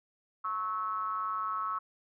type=ring-modulated tone; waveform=triangle; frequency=100.9 Hz; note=G#2; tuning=49 cents flat; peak=-26 dBFS; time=0.44-1.79 s; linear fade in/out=10 ms; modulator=1200 Hz; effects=none